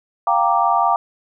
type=chord; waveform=sine; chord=G minor seventh; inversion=third; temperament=equal; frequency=698.5 / 784 / 932.3 / 1174.7 Hz; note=F5 / G5 / Bb5 / D6; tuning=0 / 0 / 0 / 0 cents; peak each=-19 dBFS; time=0.27-0.96 s; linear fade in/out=2 ms; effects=none